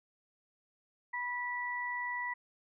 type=tone pair together; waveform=sine; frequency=979 / 1958 Hz; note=B5 / B6; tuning=-15 / -15 cents; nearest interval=octave; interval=1200 cents; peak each=-38 / -36 dBFS; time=1.13-2.34 s; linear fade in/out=10 ms; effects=none